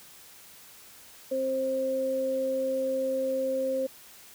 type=tone pair together; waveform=sine; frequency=264.2 / 528.8 Hz; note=C4 / C5; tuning=+17 / +18 cents; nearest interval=octave; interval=1201 cents; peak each=-35 / -26 dBFS; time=1.31-3.87 s; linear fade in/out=10 ms; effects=white hiss -51 dBFS RMS until 4.34 s